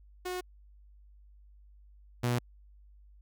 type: tone pair in turn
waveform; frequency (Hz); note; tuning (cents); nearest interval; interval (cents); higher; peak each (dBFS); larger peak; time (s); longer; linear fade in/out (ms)
sawtooth; 363.7 / 121.37; F#4 / B2; -30 / -30; octave + perfect fifth; 1900; first; -30 / -23; second; 0.25-0.41 / 2.23-2.39; neither; 10
effects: added 50 Hz sine -54 dBFS peak until 3.21 s